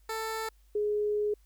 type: tone pair in turn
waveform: 15% pulse / sine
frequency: 443.3 / 417.9 Hz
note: A4 / G#4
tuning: +13 / +11 cents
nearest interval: minor second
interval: 102 cents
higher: first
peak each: -26 dBFS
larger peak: neither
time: 0.09-0.49 / 0.75-1.34 s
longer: second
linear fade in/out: 5 ms
effects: added 50 Hz sine -58 dBFS peak until 1.45 s + white hiss -71 dBFS RMS until 1.45 s